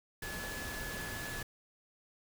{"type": "tone in noise", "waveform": "sine", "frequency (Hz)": 1711, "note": "A6", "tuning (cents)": -49, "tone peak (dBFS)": -43, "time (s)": [0.22, 1.43], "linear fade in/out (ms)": 5, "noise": "pink", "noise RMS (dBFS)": -42, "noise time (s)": [0.22, 1.43], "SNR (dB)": -4, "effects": []}